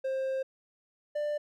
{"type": "tone pair in turn", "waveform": "triangle", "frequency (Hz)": [530, 592.7], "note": ["C5", "D5"], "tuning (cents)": [22, 16], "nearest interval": "major second", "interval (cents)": 194, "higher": "second", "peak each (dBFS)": -27, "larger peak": "neither", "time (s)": [[0.04, 0.43], [1.15, 1.38]], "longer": "first", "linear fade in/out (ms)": 10, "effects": []}